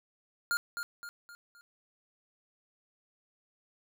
square tone with echo, 1411 Hz, F6, 17 cents sharp, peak -28 dBFS, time 0.51-0.57 s, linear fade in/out 0 ms, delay 260 ms, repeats 4, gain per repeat -7 dB, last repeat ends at 1.61 s, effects none

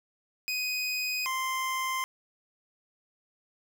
25% pulse tone pair in turn, 2500 / 1044.5 Hz, D#7 / C6, +8 / -3 cents, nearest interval octave + minor third, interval 1511 cents, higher first, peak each -25 dBFS, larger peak neither, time 0.48-1.26 / 1.26-2.04 s, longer neither, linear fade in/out 0 ms, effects none

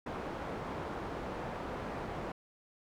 white low-pass noise, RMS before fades -40 dBFS, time 0.06-2.32 s, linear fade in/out 5 ms, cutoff 850 Hz, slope 12 dB/octave, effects none

